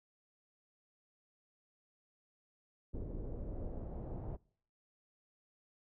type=noise with low-pass filter sweep; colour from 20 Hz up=brown; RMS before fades=-42 dBFS; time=2.93-4.37 s; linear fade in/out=20 ms; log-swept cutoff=440 to 700 Hz; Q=1.7; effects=noise-tail reverb RT60 0.6 s tail -25 dB re dry